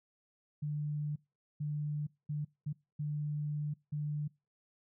sine tone bursts at uneven times, 148.6 Hz, D3, 21 cents sharp, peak -33 dBFS, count 6, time 0.62-1.16 / 1.6-2.07 / 2.29-2.45 / 2.66-2.73 / 2.99-3.74 / 3.92-4.28 s, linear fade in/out 10 ms, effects noise-tail reverb RT60 0.3 s tail -25 dB re dry

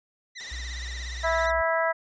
20% pulse tone with vibrato, 1915 Hz, A#6, 46 cents sharp, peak -32 dBFS, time 0.35-1.52 s, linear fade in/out 20 ms, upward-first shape triangle, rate 17 Hz, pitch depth 130 cents each way
white noise, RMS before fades -43 dBFS, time 0.4-1.46 s, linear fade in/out 0 ms
sine tone, 61.74 Hz, B1, in tune, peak -33 dBFS, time 0.51-1.62 s, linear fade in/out 10 ms
harmonic tone, 327.8 Hz, E4, 10 cents flat, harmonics 2 / 3 / 4 / 5 / 6, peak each -25 / -29 / -30 / -30 / -31 dBFS, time 1.23-1.93 s, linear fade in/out 20 ms
effects resampled to 16000 Hz

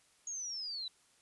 sine linear sweep, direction down, 6700 to 3897 Hz, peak -38 dBFS, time 0.27-0.88 s, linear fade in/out 2 ms, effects white hiss -68 dBFS RMS until 1.21 s + resampled to 24000 Hz

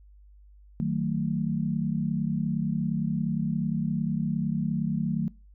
sine chord, D# diminished, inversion none, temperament just, 155.56 / 186.68 / 224 Hz, D#3 / F#3 / A3, 0 / +16 / +31 cents, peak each -29 dBFS, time 0.8-5.28 s, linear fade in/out 0 ms, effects noise-tail reverb RT60 0.3 s tail -24 dB re dry + added 50 Hz sine -50 dBFS peak until 5.54 s

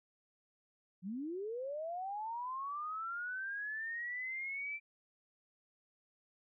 sine linear sweep, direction up, 170 to 2349 Hz, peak -38 dBFS, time 1.02-4.8 s, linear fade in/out 50 ms, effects none

